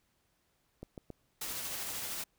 clicks, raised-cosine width 2 ms, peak -30 dBFS, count 3, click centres 0.83 / 0.978 / 1.103 s
white noise with tremolo, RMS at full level -38 dBFS, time 1.41-2.24 s, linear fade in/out 5 ms, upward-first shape sine, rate 13 Hz, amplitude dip 25%
effects pink hiss -75 dBFS RMS until 2.38 s

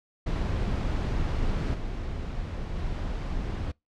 brown noise with level steps, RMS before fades -27 / -33 / -31 dBFS, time 0.26-3.72 s, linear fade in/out 10 ms, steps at 1.73 / 2.75 s, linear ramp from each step 20 ms, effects noise-tail reverb RT60 0.2 s tail -25 dB re dry + low-pass 5000 Hz 12 dB/octave

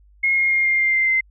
sine tone with pitch steps, 2155 / 2141 / 2128 / 2114 / 2101 / 2088 / 2074 Hz, C#7 / C7 / C7 / C7 / C7 / C7 / C7, -49 / +39 / +29 / +17 / +7 / -4 / -16 cents, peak -15 dBFS, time 0.23-1.21 s, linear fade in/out 10 ms, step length 140 ms, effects added 50 Hz sine -49 dBFS peak until 1.3 s

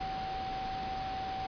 sine tone in noise, 764 Hz, G5, 45 cents flat, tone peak -35 dBFS, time 0-1.47 s, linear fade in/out 10 ms, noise pink, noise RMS -42 dBFS, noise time 0-1.47 s, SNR +4 dB, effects resampled to 11025 Hz

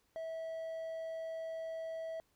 triangle tone, 650 Hz, E5, 24 cents flat, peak -37 dBFS, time 0.16-2.2 s, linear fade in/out 0 ms, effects pink hiss -75 dBFS RMS until 2.35 s

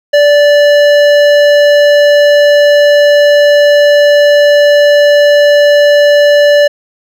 sine tone with hard clipping, 583 Hz, D5, 13 cents flat, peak -5 dBFS, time 0.13-6.68 s, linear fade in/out 10 ms, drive 14 dB, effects none

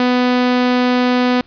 sawtooth tone, 248.8 Hz, B3, 13 cents sharp, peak -8 dBFS, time 0-1.41 s, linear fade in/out 2 ms, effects pink hiss -50 dBFS RMS until 1.46 s + resampled to 11025 Hz

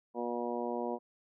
harmonic tone, 120 Hz, B2, 49 cents flat, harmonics 2 / 3 / 4 / 5 / 6 / 7 / 8, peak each -39 / -39 / -39 / -41 / -41 / -47 / -42 dBFS, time 0.14-0.99 s, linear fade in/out 50 ms, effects none

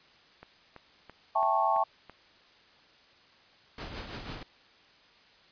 click train, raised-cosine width 0.5 ms, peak -31 dBFS, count 6, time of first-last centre 0.43-2.097 s, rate 3 Hz
sine chord, A dominant seventh, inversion second, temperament just, 660 / 792 / 880 / 1100 Hz, E5 / G5 / A5 / C#6, +2 / +18 / 0 / -14 cents, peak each -31 / -29 / -28 / -29 dBFS, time 1.35-1.84 s, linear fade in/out 10 ms
pink noise with tremolo, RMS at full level -38 dBFS, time 3.78-4.43 s, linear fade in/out 2 ms, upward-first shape triangle, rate 6.1 Hz, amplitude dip 55%
effects white hiss -59 dBFS RMS until 5.51 s + resampled to 11025 Hz

